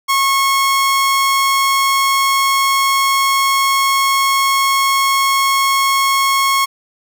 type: tone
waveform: sawtooth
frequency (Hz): 1092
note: C#6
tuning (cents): -26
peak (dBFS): -8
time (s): 0.08-6.66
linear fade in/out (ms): 20
effects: none